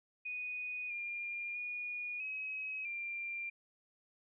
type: tone with pitch steps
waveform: sine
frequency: 2480 / 2404 / 2447 / 2548 / 2378 Hz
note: D#7 / D7 / D#7 / D#7 / D7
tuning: -6 / +40 / -29 / +41 / +21 cents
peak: -38 dBFS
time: 0.25-3.5 s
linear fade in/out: 10 ms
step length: 650 ms
effects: none